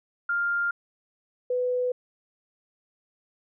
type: tone pair in turn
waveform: sine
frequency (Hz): 1400 / 498.1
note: F6 / B4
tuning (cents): +4 / +15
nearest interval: octave + tritone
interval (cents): 1789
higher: first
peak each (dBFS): -23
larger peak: neither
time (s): 0.29-0.71 / 1.5-1.92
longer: neither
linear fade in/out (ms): 5
effects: none